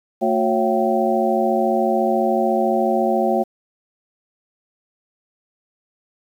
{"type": "tone cluster", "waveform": "sine", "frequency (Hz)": [224.6, 363, 549, 679, 773], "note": ["A3", "F#4", "C#5", "F5", "G5"], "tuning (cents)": [36, -33, -17, -49, -24], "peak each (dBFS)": -22, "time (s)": [0.21, 3.44], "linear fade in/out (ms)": 20, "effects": ["8-bit"]}